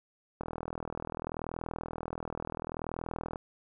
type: click train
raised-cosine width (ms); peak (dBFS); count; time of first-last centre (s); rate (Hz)
1; -22; 121; 0.41-3.358; 40.7
effects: none